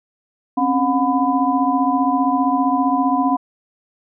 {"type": "tone cluster", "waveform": "sine", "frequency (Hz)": [262.1, 277.3, 725, 1001], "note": ["C4", "C#4", "F#5", "B5"], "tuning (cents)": [3, 1, -35, 23], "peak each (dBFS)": -20, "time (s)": [0.57, 3.37], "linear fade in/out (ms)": 10, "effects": []}